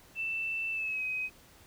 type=tone with pitch glide; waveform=sine; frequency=2662 to 2523 Hz; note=E7 to D#7; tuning=+16 to +23 cents; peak=-31 dBFS; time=0.15-1.3 s; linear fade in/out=50 ms; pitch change=-93 cents; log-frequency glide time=0.71-1.04 s; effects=pink hiss -58 dBFS RMS until 1.66 s